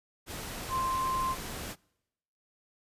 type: tone in noise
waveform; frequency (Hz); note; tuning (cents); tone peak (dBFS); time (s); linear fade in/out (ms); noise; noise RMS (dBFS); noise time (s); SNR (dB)
sine; 1046.5; C6; 0; -28; 0.69-1.36; 50; pink; -39; 0.26-1.76; +8
effects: noise-tail reverb RT60 0.9 s tail -26 dB re dry + resampled to 32000 Hz